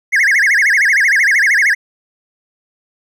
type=tone with vibrato; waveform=triangle; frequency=1876 Hz; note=A#6; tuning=11 cents sharp; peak=-7 dBFS; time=0.12-1.75 s; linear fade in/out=20 ms; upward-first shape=sine; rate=13 Hz; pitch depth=280 cents each way; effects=none